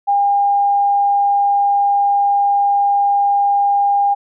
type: tone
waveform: sine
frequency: 806 Hz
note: G5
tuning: 48 cents sharp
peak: -11 dBFS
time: 0.07-4.15 s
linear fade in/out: 20 ms
effects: none